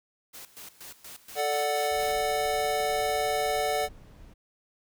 white noise with tremolo, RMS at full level -44 dBFS, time 0.33-2.22 s, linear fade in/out 20 ms, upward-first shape square, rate 4.2 Hz, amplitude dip 80%
square chord, D major, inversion second, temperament equal, 440 / 587.3 / 740 Hz, A4 / D5 / F#5, 0 / 0 / 0 cents, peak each -32 / -31 / -29 dBFS, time 1.35-3.89 s, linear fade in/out 50 ms
brown noise, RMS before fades -48 dBFS, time 1.91-4.34 s, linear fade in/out 10 ms
effects none

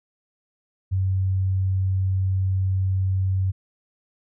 sine tone, 94.8 Hz, F#2, 43 cents sharp, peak -19 dBFS, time 0.91-3.52 s, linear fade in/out 20 ms, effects none

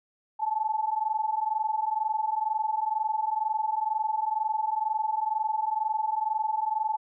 sine tone pair together, 857.9 / 880 Hz, A5 / A5, -44 / 0 cents, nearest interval unison, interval 44 cents, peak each -28 dBFS, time 0.39-6.97 s, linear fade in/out 20 ms, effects none

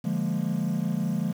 triangle chord, Bb dominant seventh, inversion first, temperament equal, 146.83 / 174.61 / 207.7 / 233.1 Hz, D3 / F3 / Ab3 / Bb3, 0 / 0 / 0 / 0 cents, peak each -30 / -26 / -27 / -30 dBFS, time 0.04-1.33 s, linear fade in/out 10 ms, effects tanh soft clip ceiling -14 dBFS + 8-bit

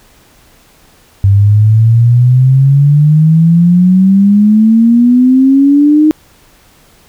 sine exponential sweep, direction up, 97.4 to 311.2 Hz, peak -3 dBFS, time 1.24-6.11 s, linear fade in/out 0 ms, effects pink hiss -45 dBFS RMS until 7.08 s

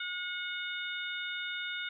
harmonic tone with a mistuned harmonic, 728 Hz, F#5, 28 cents flat, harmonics 2 / 3 / 4 / 5, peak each -38 / -41 / -44 / -40 dBFS, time 0-1.89 s, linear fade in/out 5 ms, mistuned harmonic 2, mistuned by -15 cents, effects none

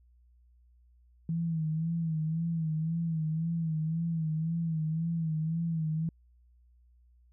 sine tone with vibrato, 161.7 Hz, E3, 33 cents flat, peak -28 dBFS, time 1.29-6.09 s, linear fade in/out 2 ms, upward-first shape sine, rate 1.9 Hz, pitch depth 65 cents each way, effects added 60 Hz sine -59 dBFS peak until 7.32 s

